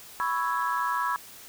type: chord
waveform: sine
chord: C# minor seventh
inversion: third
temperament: equal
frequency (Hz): 987.8 / 1108.7 / 1318.5 / 1661.2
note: B5 / C#6 / E6 / G#6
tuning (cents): 0 / 0 / 0 / 0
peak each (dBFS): -28 / -30 / -31 / -32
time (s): 0.2-1.16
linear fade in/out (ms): 0
effects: tanh soft clip ceiling -16 dBFS + white hiss -47 dBFS RMS until 1.48 s